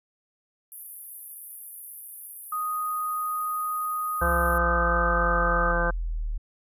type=high-pass noise; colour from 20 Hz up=pink; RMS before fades=-39 dBFS; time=0.72-4.58 s; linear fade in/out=0 ms; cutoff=10000 Hz; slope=96 dB/octave
type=tone; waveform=sine; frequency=1244.5 Hz; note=D#6; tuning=in tune; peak=-26 dBFS; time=2.52-5.72 s; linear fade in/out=5 ms
type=exponential sweep; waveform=sine; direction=down; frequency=68.7 to 37.29 Hz; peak=-26 dBFS; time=4.21-6.38 s; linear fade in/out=10 ms
type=harmonic tone; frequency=171.6 Hz; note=F3; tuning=30 cents flat; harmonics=1 / 2 / 3 / 4 / 5 / 6 / 7 / 8 / 9; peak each=-33 / -37 / -28 / -34 / -34 / -35 / -31 / -38 / -27 dBFS; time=4.21-5.91 s; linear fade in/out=10 ms
effects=resampled to 32000 Hz